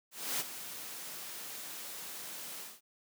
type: noise with ADSR envelope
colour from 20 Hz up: white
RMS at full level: -33 dBFS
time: 0.11-2.81 s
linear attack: 290 ms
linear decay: 27 ms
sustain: -11 dB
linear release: 200 ms
effects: high-pass 150 Hz 12 dB/octave